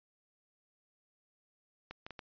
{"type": "clicks", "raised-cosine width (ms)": 0.3, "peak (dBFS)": -28, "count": 4, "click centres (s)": [1.91, 2.065, 2.107, 2.192], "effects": ["resampled to 11025 Hz"]}